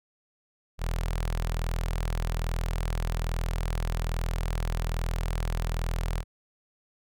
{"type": "tone with notch filter", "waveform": "sawtooth", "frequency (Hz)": 41.2, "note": "E1", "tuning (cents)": 0, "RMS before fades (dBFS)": -29, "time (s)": [0.78, 6.24], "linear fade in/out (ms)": 50, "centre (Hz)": 280, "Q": 0.89, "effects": []}